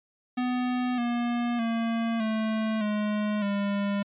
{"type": "tone with pitch steps", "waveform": "square", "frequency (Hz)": [249.4, 239, 229, 219.4, 210.2, 201.4], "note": ["B3", "A#3", "A#3", "A3", "G#3", "G3"], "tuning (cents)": [17, 43, -31, -5, 21, 47], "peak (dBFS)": -26, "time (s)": [0.37, 4.03], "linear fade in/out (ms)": 10, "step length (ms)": 610, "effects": ["resampled to 8000 Hz"]}